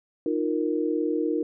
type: chord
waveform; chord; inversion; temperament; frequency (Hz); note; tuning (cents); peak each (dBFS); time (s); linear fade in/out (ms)
sine; Eb suspended second; none; equal with one note detuned; 309.2 / 349.2 / 466.2; Eb4 / F4 / Bb4; -11 / 0 / 0; -26 / -28 / -28; 0.26-1.43; 2
effects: none